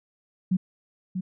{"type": "tone with echo", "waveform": "sine", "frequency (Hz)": 185, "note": "F#3", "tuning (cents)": 0, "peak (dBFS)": -19, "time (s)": [0.51, 0.57], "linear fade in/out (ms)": 10, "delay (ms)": 640, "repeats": 1, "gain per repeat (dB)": -7, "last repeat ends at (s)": 1.21, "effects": []}